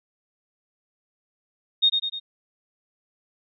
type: tone with echo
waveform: sine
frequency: 3700 Hz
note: A#7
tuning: 14 cents flat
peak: -14 dBFS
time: 1.82-1.9 s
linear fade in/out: 20 ms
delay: 100 ms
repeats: 3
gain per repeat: -5 dB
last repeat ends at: 2.2 s
effects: none